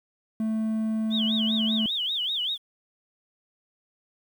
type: tone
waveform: triangle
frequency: 220 Hz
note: A3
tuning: in tune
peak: -22 dBFS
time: 0.4-1.86 s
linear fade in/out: 2 ms
type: tone with vibrato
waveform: sine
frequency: 3322 Hz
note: G#7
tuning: in tune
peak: -25 dBFS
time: 1.1-2.58 s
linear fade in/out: 50 ms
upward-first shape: sine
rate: 5.1 Hz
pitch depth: 230 cents each way
effects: 9-bit